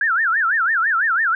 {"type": "tone with vibrato", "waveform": "sine", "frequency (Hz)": 1555, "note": "G6", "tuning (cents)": -14, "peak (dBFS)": -15, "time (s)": [0.01, 1.35], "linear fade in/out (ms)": 2, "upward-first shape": "sine", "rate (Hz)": 6, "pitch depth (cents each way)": 290, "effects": []}